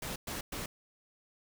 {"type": "noise bursts", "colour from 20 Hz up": "pink", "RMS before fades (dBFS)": -39, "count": 3, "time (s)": [0.02, 0.66], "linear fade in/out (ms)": 5, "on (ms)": 140, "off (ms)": 110, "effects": []}